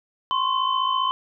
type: tone cluster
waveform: sine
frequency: 1035 / 1090 / 3058 Hz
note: C6 / C#6 / G7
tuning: -19 / -29 / -44 cents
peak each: -22 / -25 / -28 dBFS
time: 0.31-1.11 s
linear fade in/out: 0 ms
effects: none